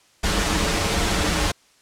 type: noise with comb filter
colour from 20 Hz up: pink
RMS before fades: -21 dBFS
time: 0.23-1.52 s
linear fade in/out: 10 ms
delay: 7.9 ms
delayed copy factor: -0.65
effects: white hiss -57 dBFS RMS until 1.81 s + low-pass 8000 Hz 12 dB/octave